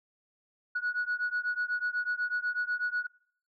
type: beating tone pair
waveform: sine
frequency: 1460 / 1468.1 Hz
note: F#6 / F#6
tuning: -24 / -14 cents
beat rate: 8.1 Hz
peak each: -31 dBFS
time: 0.75-3.07 s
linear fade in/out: 10 ms
effects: noise-tail reverb RT60 0.6 s tail -24 dB re dry + tanh soft clip ceiling -24 dBFS